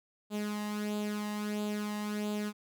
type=tone with flanger; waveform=sawtooth; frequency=209.2 Hz; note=G#3; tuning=13 cents sharp; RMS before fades=-35 dBFS; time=0.3-2.53 s; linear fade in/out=50 ms; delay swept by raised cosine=0.26 to 1.06 ms; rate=1.5 Hz; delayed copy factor=+0.6; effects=none